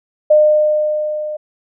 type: tone with level ramp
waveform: sine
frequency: 607 Hz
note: D#5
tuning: 43 cents flat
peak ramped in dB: -5 to -21 dBFS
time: 0.3-1.37 s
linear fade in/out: 10 ms
effects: none